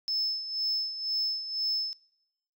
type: tone with tremolo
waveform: sine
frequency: 5240 Hz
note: E8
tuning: 11 cents flat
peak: -24 dBFS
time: 0.08-1.93 s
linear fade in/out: 0 ms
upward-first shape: sine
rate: 2 Hz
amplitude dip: 70%
effects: noise-tail reverb RT60 0.8 s tail -20 dB re dry + tanh soft clip ceiling -23 dBFS